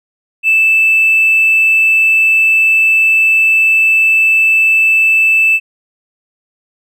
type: tone with hard clipping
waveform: sine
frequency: 2637 Hz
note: E7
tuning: in tune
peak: -7 dBFS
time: 0.43-5.6 s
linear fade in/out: 50 ms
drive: 1 dB
effects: none